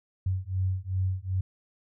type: beating tone pair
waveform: sine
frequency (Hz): 92.5 / 95.1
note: F#2 / F#2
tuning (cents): 0 / +48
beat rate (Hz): 2.6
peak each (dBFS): -29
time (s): 0.26-1.41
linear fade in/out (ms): 5
effects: none